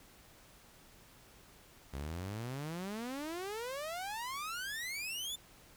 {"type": "exponential sweep", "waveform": "sawtooth", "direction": "up", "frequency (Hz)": [65.41, 3589], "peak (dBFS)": -35, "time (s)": [1.93, 5.36], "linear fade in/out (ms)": 10, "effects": ["pink hiss -60 dBFS RMS until 5.76 s"]}